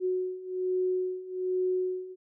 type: beating tone pair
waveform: sine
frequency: 367.7 / 368.9 Hz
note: F#4 / F#4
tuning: -11 / -5 cents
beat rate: 1.2 Hz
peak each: -32 / -29 dBFS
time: 0-2.16 s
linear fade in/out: 50 ms
effects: none